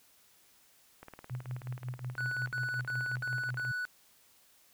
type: click train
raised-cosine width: 0.5 ms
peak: -32 dBFS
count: 50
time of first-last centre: 1.03-3.65 s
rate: 18.7 Hz
type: tone with tremolo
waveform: sine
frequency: 125.1 Hz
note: B2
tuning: 23 cents sharp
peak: -33 dBFS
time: 1.3-3.72 s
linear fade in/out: 10 ms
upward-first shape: triangle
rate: 5.5 Hz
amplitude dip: 95%
type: tone bursts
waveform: triangle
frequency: 1480 Hz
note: F#6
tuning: in tune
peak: -31 dBFS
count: 5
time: 2.18-3.852 s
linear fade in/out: 0 ms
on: 280 ms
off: 68 ms
effects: white hiss -64 dBFS RMS until 4.73 s